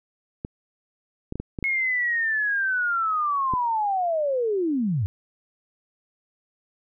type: clicks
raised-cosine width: 3 ms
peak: -17 dBFS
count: 7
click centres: 0.449 / 1.324 / 1.356 / 1.4 / 1.588 / 1.627 / 3.537 s
type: linear sweep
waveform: sine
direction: down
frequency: 2182 to 86 Hz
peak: -21 dBFS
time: 1.64-5.06 s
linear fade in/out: 0 ms
effects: none